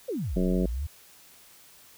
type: exponential two-way sweep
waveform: sine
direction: down then up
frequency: 566 to 31.45 to 80 Hz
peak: -28 dBFS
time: 0.08-0.87 s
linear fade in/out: 10 ms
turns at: 0.41 s
type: harmonic tone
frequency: 91.5 Hz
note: F#2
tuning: 19 cents flat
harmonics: 2 / 3 / 4 / 5 / 6 / 7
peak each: -25 / -32 / -31 / -35 / -36 / -39 dBFS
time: 0.36-0.66 s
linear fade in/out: 5 ms
effects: white hiss -54 dBFS RMS until 1.97 s